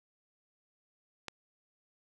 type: click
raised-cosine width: 0.2 ms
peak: -21 dBFS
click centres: 1.283 s
effects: none